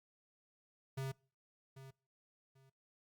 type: tone with echo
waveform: square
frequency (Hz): 134.1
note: C3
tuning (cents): +43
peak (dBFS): -39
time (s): 0.97-1.12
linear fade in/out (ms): 10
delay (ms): 790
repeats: 2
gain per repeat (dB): -13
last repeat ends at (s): 2.7
effects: noise-tail reverb RT60 0.4 s tail -25 dB re dry + Opus 48 kbps